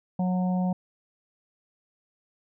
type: harmonic tone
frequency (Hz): 182.7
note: F#3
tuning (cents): -22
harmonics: 1 / 3 / 4 / 5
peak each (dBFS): -23 / -37 / -35 / -41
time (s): 0.19-0.73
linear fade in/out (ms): 5
effects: none